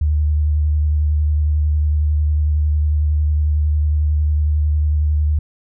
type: tone with vibrato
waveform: sine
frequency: 75.3 Hz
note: D2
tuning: 44 cents sharp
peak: -13 dBFS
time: 0.01-5.39 s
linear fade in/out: 5 ms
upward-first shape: sine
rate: 11 Hz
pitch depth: 24 cents each way
effects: none